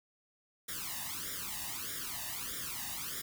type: noise with flanger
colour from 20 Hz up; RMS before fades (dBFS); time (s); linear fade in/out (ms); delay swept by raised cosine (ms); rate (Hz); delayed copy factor
white; -40; 0.68-3.22; 10; 0.56 to 1.1; 1.6; +0.95
effects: none